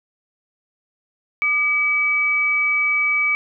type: tone pair together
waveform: sine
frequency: 1210.4 / 2285 Hz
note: D#6 / D7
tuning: -48 / -48 cents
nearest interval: major seventh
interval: 1100 cents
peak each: -28 / -16 dBFS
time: 1.42-3.35 s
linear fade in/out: 0 ms
effects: none